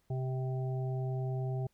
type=harmonic tone; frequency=130 Hz; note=C3; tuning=11 cents flat; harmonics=1 / 3 / 5 / 6; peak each=-32 / -42 / -46 / -48 dBFS; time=0.1-1.67 s; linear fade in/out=5 ms; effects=pink hiss -75 dBFS RMS until 1.73 s